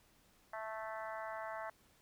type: harmonic tone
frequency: 219.7 Hz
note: A3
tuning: 2 cents flat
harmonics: 3 / 4 / 5 / 6 / 7 / 8 / 9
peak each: -45 / -47 / -49 / -51 / -52 / -53 / -54 dBFS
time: 0.53-1.7 s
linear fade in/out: 5 ms
effects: pink hiss -69 dBFS RMS until 2.01 s